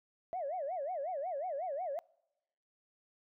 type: tone with vibrato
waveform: sine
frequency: 640 Hz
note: D#5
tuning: 49 cents sharp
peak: -34 dBFS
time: 0.33-1.99 s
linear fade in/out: 0 ms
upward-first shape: sine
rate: 5.5 Hz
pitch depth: 280 cents each way
effects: noise-tail reverb RT60 0.9 s tail -26 dB re dry + tanh soft clip ceiling -30 dBFS